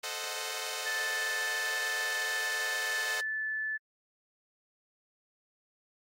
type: chord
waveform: 5% pulse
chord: A diminished seventh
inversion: none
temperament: equal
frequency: 440 / 523.3 / 622.3 / 740 Hz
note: A4 / C5 / Eb5 / Gb5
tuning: 0 / 0 / 0 / 0 cents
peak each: -29 dBFS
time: 0.03-3.21 s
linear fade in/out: 10 ms
type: tone with pitch glide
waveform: sine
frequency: 1760 to 1742.8 Hz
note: A6 to A6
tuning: 0 to -17 cents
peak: -31 dBFS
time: 0.85-3.78 s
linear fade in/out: 20 ms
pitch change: -17 cents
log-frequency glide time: 2.74-3.47 s
effects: AAC 48 kbps